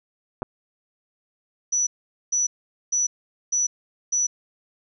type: clicks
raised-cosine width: 1 ms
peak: -14 dBFS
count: 2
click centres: 0.421 / 0.429 s
type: tone bursts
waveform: sine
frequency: 5920 Hz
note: F#8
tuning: in tune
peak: -19 dBFS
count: 5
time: 1.72-4.27 s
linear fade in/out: 10 ms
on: 150 ms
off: 450 ms
effects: none